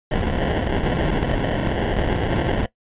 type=noise with sample-and-hold; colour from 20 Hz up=pink; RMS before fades=-21 dBFS; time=0.11-2.66 s; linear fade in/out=2 ms; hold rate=1225 Hz; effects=noise-tail reverb RT60 0.1 s tail -18 dB re dry + resampled to 8000 Hz